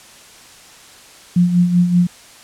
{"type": "tone with tremolo", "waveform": "sine", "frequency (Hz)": 176.6, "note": "F3", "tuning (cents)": 20, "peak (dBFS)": -8, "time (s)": [1.36, 2.07], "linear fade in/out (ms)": 5, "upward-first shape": "sine", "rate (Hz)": 5.2, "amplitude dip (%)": 60, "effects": ["white hiss -42 dBFS RMS until 2.43 s", "low-pass 9000 Hz 12 dB/octave"]}